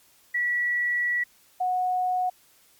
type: tone pair in turn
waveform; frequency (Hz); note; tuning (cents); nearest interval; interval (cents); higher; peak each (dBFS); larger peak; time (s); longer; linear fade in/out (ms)
sine; 1941 / 732.7; B6 / F#5; -31 / -17; octave + perfect fourth; 1686; first; -22; neither; 0.34-1.24 / 1.6-2.3; first; 10
effects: white hiss -59 dBFS RMS until 2.79 s + MP3 96 kbps